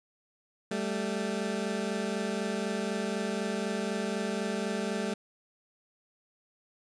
20% pulse tone pair together, 196 / 220 Hz, G3 / A3, 0 / 0 cents, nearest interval major second, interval 200 cents, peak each -28 dBFS, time 0.71-5.14 s, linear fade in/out 5 ms, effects resampled to 22050 Hz

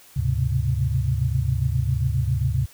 sine tone cluster, 74.2 / 103.5 / 126.1 / 133.5 Hz, D2 / G#2 / B2 / C3, +18 / -5 / +36 / +35 cents, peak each -25 dBFS, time 0.16-2.66 s, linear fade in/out 10 ms, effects white hiss -50 dBFS RMS until 2.73 s

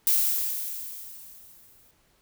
violet noise with exponential decay, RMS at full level -20 dBFS, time 0.07-1.91 s, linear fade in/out 1 ms, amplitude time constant 400 ms, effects pink hiss -65 dBFS RMS until 2.21 s

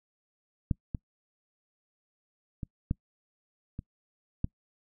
clicks, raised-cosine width 5 ms, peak -14 / -19 / -23 / -15 / -24 / -15 dBFS, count 6, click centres 0.712 / 0.948 / 2.632 / 2.911 / 3.791 / 4.444 s, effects noise-tail reverb RT60 0.1 s tail -26 dB re dry

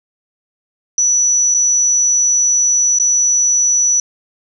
sine tone with dropouts, 5920 Hz, F#8, in tune, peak -10 dBFS, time 0.98-4 s, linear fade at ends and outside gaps 2 ms, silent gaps 1.542-1.546 / 2.987-2.998 s, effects none

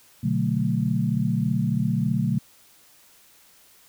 sine chord, B minor seventh, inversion none, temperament equal, 123.47 / 146.83 / 185 / 220 Hz, B2 / D3 / F#3 / A3, 0 / 0 / 0 / 0 cents, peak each -26 dBFS, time 0.23-2.39 s, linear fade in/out 10 ms, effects white hiss -55 dBFS RMS until 3.88 s

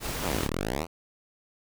pink noise, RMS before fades -33 dBFS, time 0-0.49 s, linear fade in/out 50 ms
5% pulse exponential two-way sweep, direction down then up, 125.2 to 33 to 89.8 Hz, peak -17 dBFS, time 0.21-0.87 s, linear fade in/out 50 ms, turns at 0.45 s
effects none

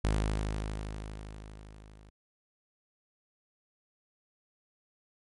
sawtooth tone with level ramp, 52.5 Hz, G#1, 19 cents sharp, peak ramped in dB -21 to -49 dBFS, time 0.04-2.1 s, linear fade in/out 5 ms, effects MP3 48 kbps

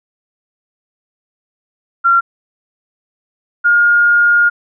sine tone pair in turn, 1375 / 1421 Hz, F6 / F6, -27 / +30 cents, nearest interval minor second, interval 57 cents, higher second, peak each -7 dBFS, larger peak neither, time 2.04-2.21 / 3.64-4.5 s, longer second, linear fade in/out 20 ms, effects none

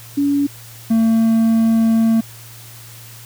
sine / triangle tone pair in turn, 283.8 / 225.3 Hz, C#4 / A3, +41 / +41 cents, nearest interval major third, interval 400 cents, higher first, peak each -13 / -9 dBFS, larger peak second, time 0.17-0.47 / 0.9-2.21 s, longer second, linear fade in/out 10 ms, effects added 115 Hz sine -39 dBFS peak until 3.25 s + white hiss -40 dBFS RMS until 3.25 s

